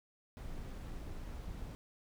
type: noise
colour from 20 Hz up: brown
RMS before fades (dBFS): -44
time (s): 0.37-1.75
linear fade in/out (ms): 0
effects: none